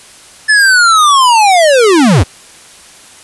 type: linear sweep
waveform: square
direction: down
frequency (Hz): 1748 to 66.1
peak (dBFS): -5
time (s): 0.48-2.24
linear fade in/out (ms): 20
effects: white hiss -37 dBFS RMS until 3.23 s + resampled to 24000 Hz